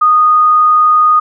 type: tone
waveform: sine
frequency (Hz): 1236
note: D#6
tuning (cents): -12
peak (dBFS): -5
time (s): 0.01-1.2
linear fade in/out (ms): 10
effects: none